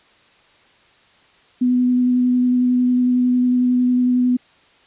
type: tone with vibrato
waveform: sine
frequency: 248.9 Hz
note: B3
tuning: 14 cents sharp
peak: -13 dBFS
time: 1.61-4.37 s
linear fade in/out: 10 ms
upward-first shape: square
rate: 11 Hz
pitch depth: 8 cents each way
effects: white hiss -53 dBFS RMS until 4.86 s + resampled to 8000 Hz